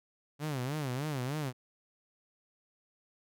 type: tone with vibrato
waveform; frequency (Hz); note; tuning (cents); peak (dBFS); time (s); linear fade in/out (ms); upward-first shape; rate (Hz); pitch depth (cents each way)
sawtooth; 138.59; C#3; 0; -29; 0.39-1.53; 50; sine; 3.3; 200
effects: none